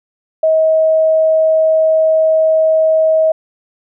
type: tone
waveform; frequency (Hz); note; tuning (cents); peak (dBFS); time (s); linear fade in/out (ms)
sine; 636; D#5; +38; -8; 0.43-3.32; 5
effects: none